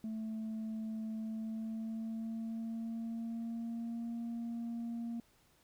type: tone with pitch glide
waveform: sine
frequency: 220 to 233.1 Hz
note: A3 to A#3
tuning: 0 to 0 cents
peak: -35 dBFS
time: 0.04-5.2 s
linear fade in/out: 2 ms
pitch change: +100 cents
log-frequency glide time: 1.16-4.14 s
effects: tanh soft clip ceiling -36 dBFS + pink hiss -69 dBFS RMS until 5.63 s